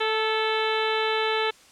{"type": "harmonic tone with a mistuned harmonic", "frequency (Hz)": 439.8, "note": "A4", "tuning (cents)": -1, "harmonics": [1, 2, 3, 4, 5, 6, 7, 8, 9], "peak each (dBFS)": [-26, -29, -31, -32, -33, -34, -34, -35, -36], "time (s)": [0, 1.51], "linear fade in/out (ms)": 10, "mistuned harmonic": 4, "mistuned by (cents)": -27, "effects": ["white hiss -53 dBFS RMS until 1.71 s", "low-pass 8000 Hz 12 dB/octave"]}